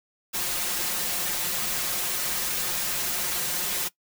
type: noise with comb filter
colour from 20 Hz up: white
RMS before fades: -28 dBFS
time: 0.33-3.89 s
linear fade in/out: 20 ms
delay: 5.6 ms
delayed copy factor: +0.85
effects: noise-tail reverb RT60 0.1 s tail -19 dB re dry